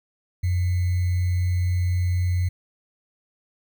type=tone with sample-and-hold; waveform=sine; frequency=89.6 Hz; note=F2; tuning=45 cents sharp; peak=-19 dBFS; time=0.43-2.49 s; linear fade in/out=10 ms; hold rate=2100 Hz; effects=none